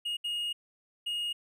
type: tone bursts at uneven times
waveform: triangle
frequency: 2864 Hz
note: F7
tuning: 43 cents sharp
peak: -29 dBFS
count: 3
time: 0.05-0.17 / 0.24-0.53 / 1.06-1.33 s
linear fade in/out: 10 ms
effects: none